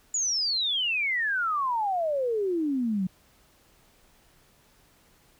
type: exponential sweep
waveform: sine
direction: down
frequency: 7040 to 179.7 Hz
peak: -24 dBFS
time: 0.14-3.07 s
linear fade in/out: 5 ms
effects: pink hiss -61 dBFS RMS until 5.39 s